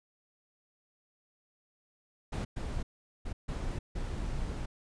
brown noise bursts at uneven times, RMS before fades -35 dBFS, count 5, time 2.32-2.45 / 2.56-2.83 / 3.25-3.33 / 3.48-3.79 / 3.95-4.66 s, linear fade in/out 10 ms, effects resampled to 22050 Hz

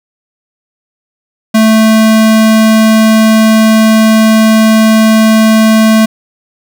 square tone, 220 Hz, A3, in tune, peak -4 dBFS, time 1.54-6.06 s, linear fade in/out 10 ms, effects none

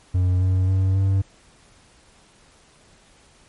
triangle tone with pitch steps, 91.2 / 93.01 / 94.85 / 96.73 Hz, F#2 / F#2 / F#2 / G2, -24 / +10 / +43 / -23 cents, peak -14 dBFS, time 0.14-1.22 s, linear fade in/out 10 ms, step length 270 ms, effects pink hiss -54 dBFS RMS until 3.48 s + MP3 48 kbps

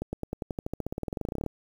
accelerating click train, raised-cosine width 2 ms, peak -18 dBFS, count 26, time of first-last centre 0.02-1.463 s, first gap 110 ms, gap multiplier 0.94, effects 8-bit

